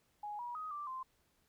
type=tone with pitch steps; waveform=sine; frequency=832 / 963 / 1255 / 1175 / 1041 Hz; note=G#5 / B5 / D#6 / D6 / C6; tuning=+3 / -44 / +15 / +1 / -9 cents; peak=-40 dBFS; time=0.23-1.03 s; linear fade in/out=5 ms; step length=160 ms; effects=pink hiss -75 dBFS RMS until 1.48 s